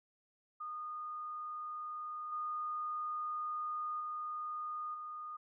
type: tone with level steps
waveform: sine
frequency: 1227 Hz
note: D#6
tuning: 25 cents flat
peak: -40 / -36 / -38 / -42 dBFS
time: 0.6-5.37 s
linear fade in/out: 10 ms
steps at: 2.32 / 4 / 4.94 s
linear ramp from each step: 5 ms
effects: none